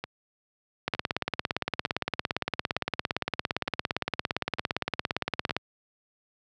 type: two click trains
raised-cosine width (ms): 0.3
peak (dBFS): -17 / -10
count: 7 / 83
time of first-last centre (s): 0.04-5.495 / 0.88-5.566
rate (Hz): 1.1 / 17.5
effects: high-pass 80 Hz 12 dB/octave